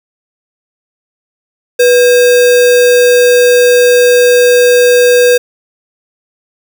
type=tone with sample-and-hold; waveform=sine; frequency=490 Hz; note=B4; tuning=14 cents flat; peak=-3 dBFS; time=1.79-5.38 s; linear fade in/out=10 ms; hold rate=2100 Hz; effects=none